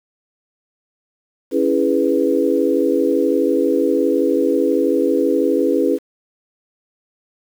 sine chord, C# minor seventh, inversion none, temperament equal, 277.2 / 329.6 / 415.3 / 493.9 Hz, C#4 / E4 / G#4 / B4, 0 / 0 / 0 / 0 cents, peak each -19 dBFS, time 1.51-5.99 s, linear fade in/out 50 ms, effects 7-bit

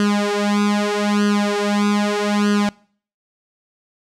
sawtooth tone with flanger, 205.9 Hz, G#3, 15 cents flat, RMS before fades -18 dBFS, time 0-2.69 s, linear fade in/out 2 ms, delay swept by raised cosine 0.65 to 4.05 ms, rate 0.8 Hz, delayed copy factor +0.95, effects noise-tail reverb RT60 0.5 s tail -24 dB re dry + low-pass 7000 Hz 12 dB/octave

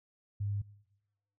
sine tone, 101.5 Hz, G#2, 39 cents flat, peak -31 dBFS, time 0.4-0.62 s, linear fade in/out 10 ms, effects noise-tail reverb RT60 1.0 s tail -23 dB re dry

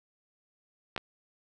clicks, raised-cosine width 0.3 ms, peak -18 dBFS, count 2, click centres 0.963 / 0.978 s, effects none

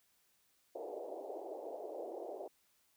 pink band-pass noise, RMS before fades -45 dBFS, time 0.75-2.48 s, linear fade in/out 5 ms, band 350 to 750 Hz, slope 48 dB/octave, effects white hiss -74 dBFS RMS until 2.96 s

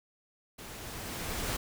pink noise with level ramp, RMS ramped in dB -46 to -33 dBFS, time 0.58-1.57 s, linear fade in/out 10 ms, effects none

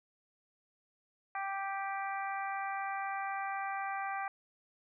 harmonic tone, 392 Hz, G4, in tune, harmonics 2 / 3 / 4 / 5 / 6, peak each -37 / -41 / -43 / -45 / -47 dBFS, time 1.35-4.28 s, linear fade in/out 2 ms, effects none

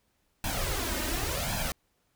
pink noise with flanger, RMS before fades -31 dBFS, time 0.44-1.72 s, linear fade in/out 2 ms, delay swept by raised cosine 1.2 to 3.3 ms, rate 0.9 Hz, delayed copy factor +0.75, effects pink hiss -73 dBFS RMS until 2.15 s

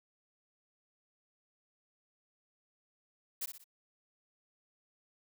blue noise with echo, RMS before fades -37 dBFS, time 3.41-3.46 s, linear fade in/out 10 ms, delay 61 ms, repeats 3, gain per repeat -7 dB, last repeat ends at 3.643 s, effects none

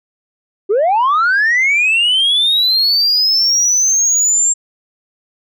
sine linear sweep, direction up, 369.5 to 7459 Hz, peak -8 dBFS, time 0.69-4.54 s, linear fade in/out 20 ms, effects tanh soft clip ceiling -8 dBFS

